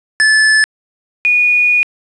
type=tone pair in turn; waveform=square / sine; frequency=1737 / 2456 Hz; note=A6 / D#7; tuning=-23 / -23 cents; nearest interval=tritone; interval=600 cents; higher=second; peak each=-8 dBFS; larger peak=neither; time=0.2-0.64 / 1.25-1.83 s; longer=second; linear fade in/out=0 ms; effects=resampled to 22050 Hz + 7-bit